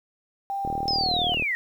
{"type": "tone with pitch glide", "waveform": "sine", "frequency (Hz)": [791, 717], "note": ["G5", "F5"], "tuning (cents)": [15, 45], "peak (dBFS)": -26, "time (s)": [0.5, 1.34], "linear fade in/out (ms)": 0, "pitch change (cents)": -170, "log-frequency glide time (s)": [1, 1.12]}
{"type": "click train", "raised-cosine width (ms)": 2, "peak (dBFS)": -19, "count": 31, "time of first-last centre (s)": [0.65, 1.423], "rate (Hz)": 38.8}
{"type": "linear sweep", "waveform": "sine", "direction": "down", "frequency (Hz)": [5274, 1843], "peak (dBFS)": -23, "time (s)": [0.88, 1.55], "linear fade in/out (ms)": 0}
{"effects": ["9-bit"]}